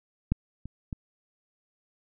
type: clicks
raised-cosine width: 5 ms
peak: -11 / -26 / -21 dBFS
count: 3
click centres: 0.32 / 0.656 / 0.928 s
effects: none